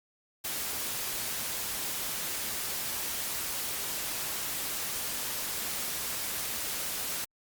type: noise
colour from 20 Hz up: white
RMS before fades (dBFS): -34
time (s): 0.44-7.25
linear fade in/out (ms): 10
effects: Opus 48 kbps